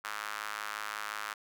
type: tone with high-pass filter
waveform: square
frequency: 52.8 Hz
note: G#1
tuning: 29 cents sharp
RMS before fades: -39 dBFS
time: 0.04-1.34 s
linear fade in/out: 10 ms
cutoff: 1300 Hz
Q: 2.5
effects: none